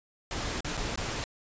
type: noise with dropouts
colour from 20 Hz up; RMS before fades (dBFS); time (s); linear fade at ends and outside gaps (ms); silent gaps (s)
pink; -33; 0.31-1.24; 1; 0.606-0.646 / 0.77-0.775 / 0.958-0.975
effects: resampled to 16000 Hz